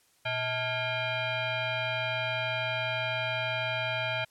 sine tone with frequency modulation, 880 Hz, A5, in tune, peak -28 dBFS, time 0.25-4.25 s, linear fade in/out 10 ms, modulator 761 Hz, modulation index 3.1, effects white hiss -66 dBFS RMS until 4.3 s + low-pass 12000 Hz 12 dB/octave

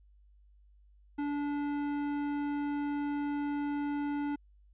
sine tone with tanh clipping, 289.4 Hz, D4, 25 cents flat, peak -33 dBFS, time 1.18-4.36 s, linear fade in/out 10 ms, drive 15 dB, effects added 50 Hz sine -58 dBFS peak until 4.73 s + resampled to 8000 Hz

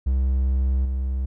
triangle tone with level steps, 65.41 Hz, C2, in tune, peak -16 / -20 dBFS, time 0.06-1.26 s, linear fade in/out 10 ms, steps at 0.85 s, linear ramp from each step 2 ms, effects none

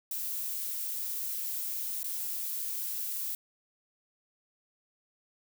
violet noise with dropouts, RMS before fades -35 dBFS, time 0.11-3.35 s, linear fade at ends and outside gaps 2 ms, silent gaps 2.032-2.042 s, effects none

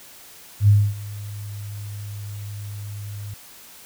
sine tone with ADSR envelope, 102.8 Hz, G#2, 17 cents flat, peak -9 dBFS, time 0.6-3.34 s, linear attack 80 ms, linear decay 260 ms, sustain -21 dB, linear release 3 ms, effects white hiss -45 dBFS RMS until 3.85 s

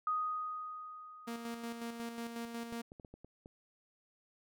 sine tone with exponential decay, 1246 Hz, D#6, 2 cents sharp, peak -30 dBFS, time 0.07-2.28 s, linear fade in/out 2 ms, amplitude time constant 480 ms
sawtooth tone with tremolo, 233.1 Hz, A#3, in tune, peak -35 dBFS, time 1.27-2.82 s, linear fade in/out 10 ms, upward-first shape square, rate 5.5 Hz, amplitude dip 45%
clicks, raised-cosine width 2 ms, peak -38 dBFS, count 7, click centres 2.724 / 2.919 / 2.998 / 3.048 / 3.14 / 3.246 / 3.459 s
effects none

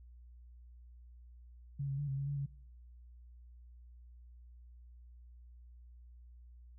sine tone with pitch steps, 140 / 137.2 / 144.6 / 135.6 / 139 / 142.5 / 139.4 Hz, C#3 / C#3 / D3 / C#3 / C#3 / C#3 / C#3, +18 / -17 / -27 / -38 / +5 / +48 / +10 cents, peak -34 dBFS, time 1.79-2.462 s, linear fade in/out 10 ms, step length 96 ms, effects noise-tail reverb RT60 0.8 s tail -22 dB re dry + added 60 Hz sine -53 dBFS peak until 6.78 s

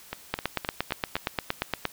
two click trains, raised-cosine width 0.3 ms, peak -15 / -9 dBFS, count 5 / 14, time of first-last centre 0.13-1.166 / 0.34-1.853 s, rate 3.86 / 8.59 Hz, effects white hiss -50 dBFS RMS until 1.92 s

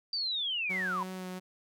sine linear sweep, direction down, 4700 to 932.3 Hz, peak -30 dBFS, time 0.13-1.03 s, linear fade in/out 2 ms
sawtooth tone with vibrato, 185 Hz, F#3, in tune, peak -34 dBFS, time 0.69-1.4 s, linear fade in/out 20 ms, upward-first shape sine, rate 2.9 Hz, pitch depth 15 cents each way
effects none

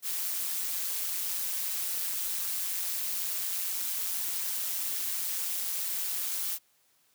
blue noise with amplitude modulation, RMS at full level -30 dBFS, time 0.02-6.59 s, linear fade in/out 50 ms, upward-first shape sine, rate 182 Hz, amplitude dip 55%, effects white hiss -68 dBFS RMS until 7.14 s + high-pass 60 Hz 12 dB/octave

